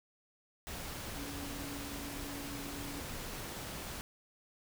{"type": "tone in noise", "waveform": "sine", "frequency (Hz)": 282.9, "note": "C#4", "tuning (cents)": 35, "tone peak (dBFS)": -45, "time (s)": [1.16, 3], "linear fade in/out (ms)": 0, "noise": "pink", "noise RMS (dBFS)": -43, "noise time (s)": [0.67, 4.01], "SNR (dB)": -5, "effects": []}